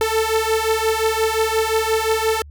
sawtooth beating tone pair, 439.8 / 445.5 Hz, A4 / A4, -1 / +22 cents, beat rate 5.7 Hz, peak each -16 dBFS, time 0.01-2.42 s, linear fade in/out 2 ms, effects added 73 Hz sine -37 dBFS peak until 2.5 s

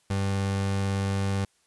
30% pulse tone, 98 Hz, G2, in tune, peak -22 dBFS, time 0.1-1.45 s, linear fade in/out 5 ms, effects white hiss -67 dBFS RMS until 1.66 s + resampled to 24000 Hz

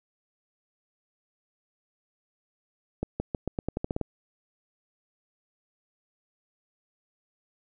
accelerating click train, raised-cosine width 2 ms, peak -15 dBFS, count 11, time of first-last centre 3.03-4.013 s, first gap 170 ms, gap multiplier 0.87, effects none

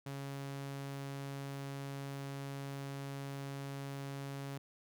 sawtooth tone, 138.59 Hz, C#3, in tune, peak -37 dBFS, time 0.06-4.58 s, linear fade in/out 5 ms, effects none

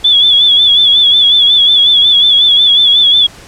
sine tone with vibrato, 3424 Hz, A7, 48 cents flat, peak -4 dBFS, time 0.04-3.27 s, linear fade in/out 10 ms, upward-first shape sine, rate 5.5 Hz, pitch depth 64 cents each way, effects pink hiss -35 dBFS RMS until 3.47 s + low-pass 9000 Hz 12 dB/octave

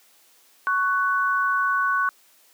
sine tone pair together, 1111.8 / 1491 Hz, C#6 / F#6, +5 / +13 cents, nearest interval perfect fourth, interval 508 cents, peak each -22 dBFS, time 0.67-2.09 s, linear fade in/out 0 ms, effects white hiss -57 dBFS RMS until 2.53 s + high-pass 300 Hz 12 dB/octave

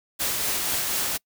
white noise with tremolo, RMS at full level -25 dBFS, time 0.19-1.18 s, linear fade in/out 20 ms, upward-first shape triangle, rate 4.1 Hz, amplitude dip 25%, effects noise-tail reverb RT60 0.1 s tail -26 dB re dry

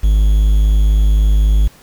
triangle tone with quantisation, 51.91 Hz, G#1, in tune, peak -6 dBFS, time 0.03-1.68 s, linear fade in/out 10 ms, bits 6, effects pink hiss -45 dBFS RMS until 1.82 s

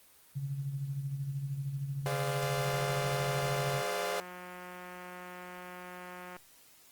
sine tone with tremolo, 138.59 Hz, C#3, in tune, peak -31 dBFS, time 0.35-3.82 s, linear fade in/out 20 ms, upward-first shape sine, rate 13 Hz, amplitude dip 55%
sawtooth chord, D half-diminished seventh, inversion second, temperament equal with one note detuned, 415.3 / 512.8 / 587.3 / 698.5 Hz, Ab4 / C5 / D5 / F5, 0 / -35 / 0 / 0 cents, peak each -34 dBFS, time 2.06-4.2 s, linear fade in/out 0 ms
click train, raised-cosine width 0.5 ms, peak -31 dBFS, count 668, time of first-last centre 2.66-6.366 s, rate 180 Hz
effects white hiss -60 dBFS RMS until 6.91 s + Opus 24 kbps

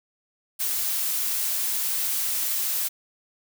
blue noise, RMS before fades -26 dBFS, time 0.59-2.89 s, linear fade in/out 20 ms, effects none

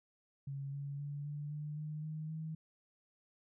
sine tone with pitch steps, 138.59 / 141.26 / 143.98 / 146.75 / 149.57 / 152.45 / 155.38 / 158.37 Hz, C#3 / C#3 / D3 / D3 / D3 / D#3 / D#3 / D#3, 0 / +33 / -34 / -1 / +32 / -35 / -2 / +31 cents, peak -39 dBFS, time 0.47-2.55 s, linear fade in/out 5 ms, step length 260 ms, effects none

